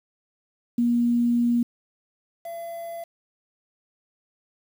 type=tone pair in turn; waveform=sine / triangle; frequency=238.4 / 675.8 Hz; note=A#3 / E5; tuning=+39 / +43 cents; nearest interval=octave + tritone; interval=1804 cents; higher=second; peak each=-18 / -30 dBFS; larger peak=first; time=0.78-1.63 / 2.45-3.04 s; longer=first; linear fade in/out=5 ms; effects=8-bit